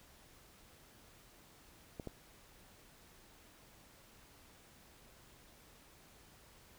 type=clicks; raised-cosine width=2 ms; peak=-29 dBFS; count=2; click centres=1.998 / 2.073 s; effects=pink hiss -62 dBFS RMS until 6.78 s